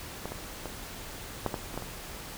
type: clicks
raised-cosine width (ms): 1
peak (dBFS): -20 / -21 / -22 / -13 / -17 / -27 / -19 / -25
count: 8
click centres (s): 0.256 / 0.32 / 0.657 / 1.463 / 1.542 / 1.742 / 1.776 / 1.823
effects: pink hiss -42 dBFS RMS until 2.37 s